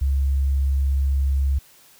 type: tone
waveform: sine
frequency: 68.4 Hz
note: C#2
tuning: 23 cents flat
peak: -17 dBFS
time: 0.01-1.59 s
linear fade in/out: 10 ms
effects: white hiss -52 dBFS RMS until 1.99 s